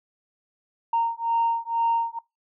sine beating tone pair, 923 / 925.1 Hz, A#5 / A#5, -17 / -13 cents, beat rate 2.1 Hz, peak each -24 dBFS, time 0.93-2.19 s, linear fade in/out 5 ms, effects noise-tail reverb RT60 0.2 s tail -22 dB re dry + tanh soft clip ceiling -15 dBFS

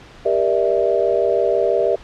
sine chord, E half-diminished seventh, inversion first, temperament just, 395.6 / 474.7 / 593.3 / 659.3 Hz, G4 / Bb4 / D5 / E5, +16 / +31 / +18 / 0 cents, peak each -20 dBFS, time 0.25-1.96 s, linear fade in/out 10 ms, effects pink hiss -42 dBFS RMS until 2.03 s + low-pass 4000 Hz 12 dB/octave

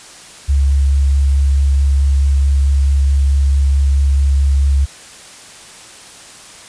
sine tone with vibrato, 69.3 Hz, C#2, in tune, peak -9 dBFS, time 0.48-4.86 s, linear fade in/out 20 ms, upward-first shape sine, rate 4.6 Hz, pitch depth 11 cents each way, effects white hiss -37 dBFS RMS until 6.68 s + resampled to 22050 Hz

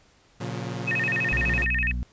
sawtooth chord, Bb minor, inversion none, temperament equal with one note detuned, 116.54 / 138.59 / 179.11 Hz, Bb2 / Db3 / F3, 0 / 0 / +44 cents, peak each -29 / -31 / -31 dBFS, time 0.4-1.65 s, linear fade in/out 10 ms
sine tone with vibrato, 2162 Hz, C#7, 44 cents flat, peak -23 dBFS, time 0.87-1.92 s, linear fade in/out 10 ms, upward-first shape square, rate 12 Hz, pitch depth 290 cents each way
harmonic tone, 61.1 Hz, B1, 18 cents flat, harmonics 1 / 2 / 3 / 4, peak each -26 / -37 / -38 / -41 dBFS, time 1.32-2.03 s, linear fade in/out 0 ms
effects pink hiss -59 dBFS RMS until 2.12 s + resampled to 16000 Hz

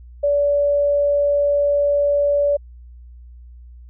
sine tone, 575 Hz, D5, 37 cents flat, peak -14 dBFS, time 0.23-2.57 s, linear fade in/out 10 ms, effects added 60 Hz sine -38 dBFS peak until 3.89 s

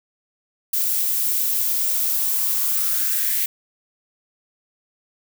violet noise with high-pass filter sweep, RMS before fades -21 dBFS, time 0.73-3.46 s, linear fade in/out 5 ms, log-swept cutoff 260 to 2000 Hz, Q 4.3, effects none

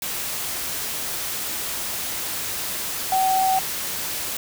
sine tone in noise, 760 Hz, F#5, 46 cents sharp, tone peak -17 dBFS, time 3.12-3.59 s, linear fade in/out 2 ms, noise white, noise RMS -28 dBFS, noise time 0.02-4.37 s, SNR +8 dB, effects none

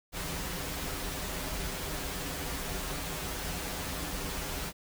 pink noise with comb filter, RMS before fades -36 dBFS, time 0.12-4.73 s, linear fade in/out 50 ms, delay 8.9 ms, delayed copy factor -0.75, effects none

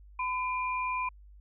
sine tone pair together, 1009.1 / 2400 Hz, B5 / D7, +37 / +37 cents, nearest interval octave + minor third, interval 1500 cents, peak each -30 / -35 dBFS, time 0.19-1.09 s, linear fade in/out 5 ms, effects added 50 Hz sine -50 dBFS peak until 1.4 s

